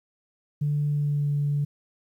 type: tone with pitch glide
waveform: sine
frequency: 146.83 to 144.64 Hz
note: D3 to D3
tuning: 0 to -26 cents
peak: -21 dBFS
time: 0.61-1.65 s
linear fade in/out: 10 ms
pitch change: -26 cents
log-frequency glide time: 0.87-1.3 s
effects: tanh soft clip ceiling -17 dBFS + 10-bit